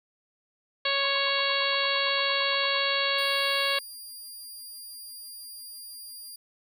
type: harmonic tone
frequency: 554.4 Hz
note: C#5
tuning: in tune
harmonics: 1 / 2 / 3 / 4 / 5 / 6 / 7 / 8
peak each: -32 / -32 / -32 / -32 / -32 / -32 / -32 / -32 dBFS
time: 0.85-3.79 s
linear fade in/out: 5 ms
type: tone bursts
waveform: sine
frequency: 1046.5 Hz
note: C6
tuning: in tune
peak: -34 dBFS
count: 16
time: 1.03-2.783 s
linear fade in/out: 10 ms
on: 43 ms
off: 71 ms
type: tone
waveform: 15% pulse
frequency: 4798 Hz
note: D8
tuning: 36 cents sharp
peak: -34 dBFS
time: 3.18-6.36 s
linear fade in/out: 5 ms
effects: none